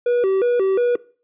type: tone with vibrato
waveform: triangle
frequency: 431.6 Hz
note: A4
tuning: 33 cents flat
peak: -13 dBFS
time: 0.06-0.96 s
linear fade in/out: 5 ms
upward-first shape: square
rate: 2.8 Hz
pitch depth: 200 cents each way
effects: noise-tail reverb RT60 0.4 s tail -20 dB re dry + resampled to 8000 Hz

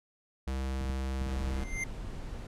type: tone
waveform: square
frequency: 66.1 Hz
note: C2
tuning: 18 cents sharp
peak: -32 dBFS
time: 0.47-1.64 s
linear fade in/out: 5 ms
type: clicks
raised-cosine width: 5 ms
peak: -27 dBFS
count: 6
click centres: 0.813 / 0.847 / 0.899 / 1.217 / 1.267 / 1.404 s
type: noise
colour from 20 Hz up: brown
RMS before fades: -39 dBFS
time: 1.28-2.47 s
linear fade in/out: 5 ms
type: tone with exponential growth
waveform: square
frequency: 2093 Hz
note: C7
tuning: in tune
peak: -30 dBFS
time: 1.48-1.84 s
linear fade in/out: 5 ms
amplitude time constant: 77 ms
effects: low-pass 10000 Hz 12 dB/octave

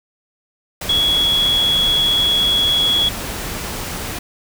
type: tone in noise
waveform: sine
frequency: 3352 Hz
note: G#7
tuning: 15 cents sharp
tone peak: -13 dBFS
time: 0.89-3.09 s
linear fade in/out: 5 ms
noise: pink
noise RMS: -26 dBFS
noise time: 0.81-4.19 s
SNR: +10 dB
effects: none

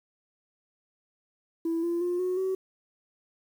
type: tone with pitch steps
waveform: sine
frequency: 330.8 / 342.1 / 353.7 / 365.8 / 378.2 Hz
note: E4 / F4 / F4 / F#4 / F#4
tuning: +6 / -36 / +22 / -20 / +38 cents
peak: -24 dBFS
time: 1.65-2.55 s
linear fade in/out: 5 ms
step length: 180 ms
effects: tanh soft clip ceiling -23 dBFS + 9-bit

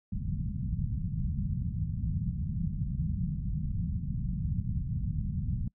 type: low-pass noise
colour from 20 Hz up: white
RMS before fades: -32 dBFS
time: 0.12-5.68 s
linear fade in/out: 5 ms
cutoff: 190 Hz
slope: 48 dB/octave
effects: noise-tail reverb RT60 0.1 s tail -26 dB re dry

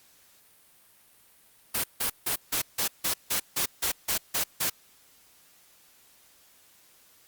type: noise bursts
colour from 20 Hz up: white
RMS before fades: -27 dBFS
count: 12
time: 1.74-4.7 s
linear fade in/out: 10 ms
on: 100 ms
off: 160 ms
effects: white hiss -59 dBFS RMS until 7.27 s + Opus 48 kbps

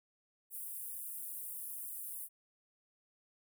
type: high-pass noise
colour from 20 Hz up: pink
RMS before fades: -44 dBFS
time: 0.5-2.29 s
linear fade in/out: 50 ms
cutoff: 9400 Hz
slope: 48 dB/octave
effects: none

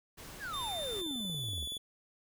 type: noise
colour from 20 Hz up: pink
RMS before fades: -48 dBFS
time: 0.17-1.02 s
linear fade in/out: 20 ms
type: exponential sweep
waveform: triangle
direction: down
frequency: 1791 to 65.41 Hz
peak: -36 dBFS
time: 0.39-1.68 s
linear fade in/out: 50 ms
type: tone with pitch glide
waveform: 45% pulse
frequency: 3599 to 3448 Hz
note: A7 to A7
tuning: +38 to -36 cents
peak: -37 dBFS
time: 0.53-1.78 s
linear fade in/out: 10 ms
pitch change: -74 cents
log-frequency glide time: 0.82-1.51 s
type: click train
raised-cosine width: 2 ms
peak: -38 dBFS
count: 18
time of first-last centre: 0.97-1.768 s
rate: 21.3 Hz
effects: none

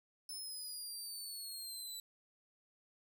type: exponential sweep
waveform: 20% pulse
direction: down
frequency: 5274 to 3951 Hz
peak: -38 dBFS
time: 0.29-2 s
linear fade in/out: 2 ms
effects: none

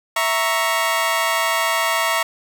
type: chord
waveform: 20% pulse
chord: A# diminished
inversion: second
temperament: equal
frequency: 659.3 / 932.3 / 1108.7 Hz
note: E5 / A#5 / C#6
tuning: 0 / 0 / 0 cents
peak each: -17 dBFS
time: 0.16-2.23 s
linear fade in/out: 5 ms
effects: none

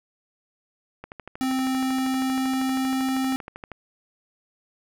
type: click train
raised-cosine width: 0.5 ms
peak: -22 dBFS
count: 35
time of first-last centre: 1.04-3.717 s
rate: 12.7 Hz
type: tone with pitch glide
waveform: square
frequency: 261.3 to 263.3 Hz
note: C4 to C4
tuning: -2 to +11 cents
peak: -23 dBFS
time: 1.41-3.36 s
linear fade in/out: 0 ms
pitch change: +13 cents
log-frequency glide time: 1.61-3.1 s
effects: none

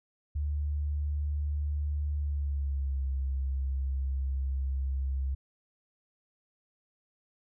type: tone with pitch glide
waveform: sine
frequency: 73.42 to 66.94 Hz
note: D2 to C2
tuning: 0 to +40 cents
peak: -28 dBFS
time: 0.35-5.35 s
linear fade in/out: 10 ms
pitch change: -160 cents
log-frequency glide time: 2.15-3.05 s
effects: none

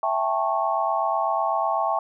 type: chord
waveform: sine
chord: A dominant seventh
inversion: second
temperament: just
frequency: 660 / 792 / 880 / 1100 Hz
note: E5 / G5 / A5 / C#6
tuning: +2 / +18 / 0 / -14 cents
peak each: -26 / -26 / -27 / -26 dBFS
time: 0.03-1.99 s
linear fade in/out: 2 ms
effects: none

